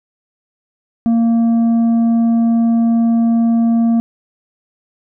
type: tone with tanh clipping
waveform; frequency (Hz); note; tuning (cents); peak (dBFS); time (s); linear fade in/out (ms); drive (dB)
sine; 230.6; A#3; -19; -11; 1.06-4; 0; 5
effects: none